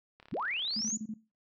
click train, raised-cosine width 0.3 ms, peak -37 dBFS, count 26, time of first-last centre 0.2-0.904 s, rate 35.5 Hz
sine linear sweep, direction up, 85 to 7040 Hz, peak -31 dBFS, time 0.32-0.97 s, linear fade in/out 10 ms
sine tone bursts, 217 Hz, A3, 24 cents flat, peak -35 dBFS, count 5, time 0.76-1.14 s, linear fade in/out 5 ms, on 52 ms, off 30 ms
effects noise-tail reverb RT60 0.3 s tail -18 dB re dry

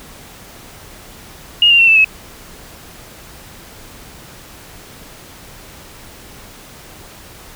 sine tone with pitch steps, 2855 / 2783 / 2714 / 2645 / 2579 Hz, F7 / F7 / E7 / E7 / E7, +37 / -7 / +50 / +5 / -39 cents, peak -6 dBFS, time 1.62-2.045 s, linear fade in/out 2 ms, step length 85 ms, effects pink hiss -38 dBFS RMS until 7.55 s

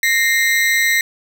40% pulse ring-modulated tone, 1975.5 Hz, B6, in tune, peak -9 dBFS, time 0.03-1.01 s, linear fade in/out 2 ms, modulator 123 Hz, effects none

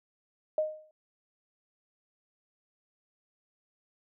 sine tone with exponential decay, 619 Hz, D#5, 9 cents flat, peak -22 dBFS, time 0.58-0.91 s, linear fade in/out 2 ms, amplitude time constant 70 ms, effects none

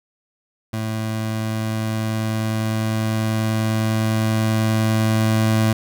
25% pulse tone with level ramp, 110.1 Hz, A2, 2 cents sharp, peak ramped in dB -19 to -11 dBFS, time 0.73-5.73 s, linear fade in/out 5 ms, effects none

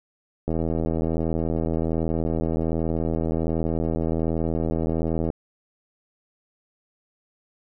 click train, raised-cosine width 2 ms, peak -12 dBFS, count 393, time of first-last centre 0.48-5.302 s, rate 81.3 Hz, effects none

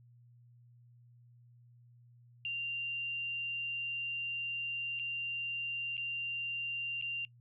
sine tone with dropouts, 2779 Hz, F7, 9 cents flat, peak -34 dBFS, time 2.45-7.25 s, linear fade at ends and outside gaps 1 ms, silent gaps 4.991-4.996 / 5.969-5.978 / 7.013-7.023 s, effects noise-tail reverb RT60 0.1 s tail -24 dB re dry + added 120 Hz sine -58 dBFS peak until 7.4 s

